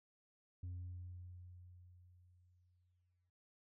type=tone with exponential decay; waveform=sine; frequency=89.5 Hz; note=F2; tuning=43 cents sharp; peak=-40 dBFS; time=0.63-3.3 s; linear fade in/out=5 ms; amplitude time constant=580 ms; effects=noise-tail reverb RT60 0.5 s tail -21 dB re dry + tanh soft clip ceiling -42 dBFS